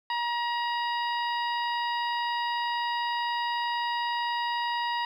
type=harmonic tone with a mistuned harmonic; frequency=951 Hz; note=A#5; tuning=34 cents sharp; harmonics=1 / 2 / 3 / 4 / 5; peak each=-28 / -34 / -38 / -40 / -42 dBFS; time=0.1-5.05 s; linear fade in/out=2 ms; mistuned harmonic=5; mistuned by=+30 cents; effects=10-bit